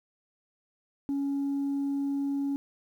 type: tone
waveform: sine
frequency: 279.3 Hz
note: C#4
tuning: 13 cents sharp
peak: -25 dBFS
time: 1.09-2.56 s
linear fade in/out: 0 ms
effects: tanh soft clip ceiling -25 dBFS + 10-bit